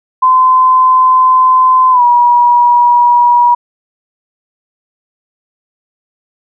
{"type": "tone with pitch glide", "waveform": "sine", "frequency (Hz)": [1027, 963.8], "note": ["C6", "B5"], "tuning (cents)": [-33, -43], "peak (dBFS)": -4, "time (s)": [0.22, 3.55], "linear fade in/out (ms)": 10, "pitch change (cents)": -110, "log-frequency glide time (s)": [1.91, 2.03], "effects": []}